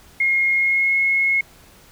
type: tone with pitch glide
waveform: sine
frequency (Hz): 2146 to 2171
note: C7 to C#7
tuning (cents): +43 to -37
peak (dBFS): -15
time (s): 0.2-1.41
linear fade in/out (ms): 5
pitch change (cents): +20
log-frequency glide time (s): 0.53-0.96
effects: pink hiss -49 dBFS RMS until 1.91 s